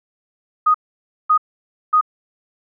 sine tone bursts, 1244.5 Hz, D#6, in tune, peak -10 dBFS, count 3, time 0.66-2.012 s, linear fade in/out 10 ms, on 84 ms, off 550 ms, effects none

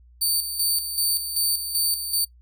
15% pulse tone with tremolo, 4578 Hz, D8, 45 cents flat, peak -14 dBFS, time 0.21-2.25 s, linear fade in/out 10 ms, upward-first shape square, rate 2.6 Hz, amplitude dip 60%, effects noise-tail reverb RT60 0.1 s tail -18 dB re dry + added 60 Hz sine -49 dBFS peak until 2.41 s

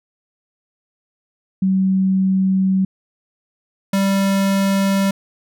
sine / square tone pair in turn, 190 / 195.68 Hz, F#3 / G3, +46 / -3 cents, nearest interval minor second, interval 51 cents, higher second, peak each -13 / -15 dBFS, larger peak first, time 1.62-2.85 / 3.93-5.11 s, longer first, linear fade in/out 5 ms, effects none

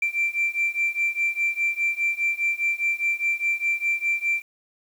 sine beating tone pair, 2349 / 2353.9 Hz, D7 / D7, 0 / +3 cents, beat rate 4.9 Hz, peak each -24 / -23 dBFS, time 0.02-4.42 s, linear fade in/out 5 ms, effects tanh soft clip ceiling -16 dBFS + 8-bit

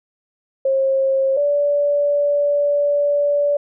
sine tone pair in turn, 537 / 577.9 Hz, C5 / D5, +45 / -28 cents, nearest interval minor second, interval 127 cents, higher second, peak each -14 dBFS, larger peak neither, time 0.65-1.37 / 1.37-3.57 s, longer second, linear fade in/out 5 ms, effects none

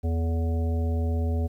harmonic tone with a mistuned harmonic, 81.6 Hz, E2, 17 cents flat, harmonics 1 / 3 / 5 / 7 / 9, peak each -23 / -33 / -37 / -40 / -42 dBFS, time 0.03-1.48 s, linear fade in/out 20 ms, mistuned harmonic 5, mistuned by +68 cents, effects 10-bit

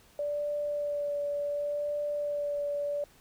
sine tone with vibrato, 582 Hz, D5, 16 cents flat, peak -29 dBFS, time 0.19-3.04 s, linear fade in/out 2 ms, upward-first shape sine, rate 0.69 Hz, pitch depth 14 cents each way, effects pink hiss -60 dBFS RMS until 3.2 s

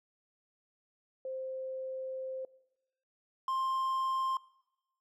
sine / triangle tone pair in turn, 523.3 / 1054.5 Hz, C5 / C6, 0 / +13 cents, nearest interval octave, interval 1213 cents, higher second, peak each -36 / -28 dBFS, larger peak second, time 1.25-2.45 / 3.48-4.37 s, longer first, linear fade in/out 2 ms, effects noise-tail reverb RT60 0.9 s tail -21 dB re dry

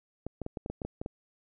clicks, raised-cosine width 2 ms, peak -22 dBFS, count 10, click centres 0.266 / 0.417 / 0.464 / 0.572 / 0.661 / 0.7 / 0.818 / 0.85 / 1.015 / 1.061 s, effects none

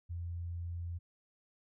sine tone, 85.9 Hz, F2, 28 cents flat, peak -37 dBFS, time 0.09-0.99 s, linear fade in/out 20 ms, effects none

